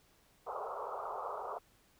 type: band-pass noise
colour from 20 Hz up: white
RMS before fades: -41 dBFS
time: 0.46-1.59 s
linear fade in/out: 20 ms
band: 400 to 1300 Hz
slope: 96 dB/octave
effects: pink hiss -68 dBFS RMS until 1.99 s